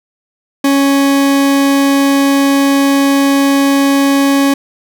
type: tone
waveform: 40% pulse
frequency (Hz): 277.2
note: C#4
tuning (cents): 0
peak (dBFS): -7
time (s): 0.64-4.54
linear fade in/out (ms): 5
effects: none